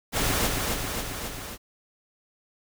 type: noise with echo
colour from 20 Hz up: pink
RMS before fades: -25 dBFS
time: 0.12-0.5 s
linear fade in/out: 50 ms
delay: 270 ms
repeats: 4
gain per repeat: -3 dB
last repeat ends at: 1.58 s
effects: none